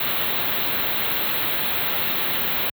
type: band-stop noise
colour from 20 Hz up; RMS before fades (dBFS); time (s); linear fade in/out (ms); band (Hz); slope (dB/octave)
white; -23; 0-2.7; 5; 4100 to 13000; 96
effects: high-pass 80 Hz 12 dB/octave